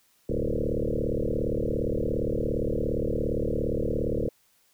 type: tone with frequency modulation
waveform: sine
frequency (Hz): 233.2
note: A#3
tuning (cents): +1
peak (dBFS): -24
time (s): 0.29-4.29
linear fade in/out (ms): 5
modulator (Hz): 37.3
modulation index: 7.9
effects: white hiss -65 dBFS RMS until 4.73 s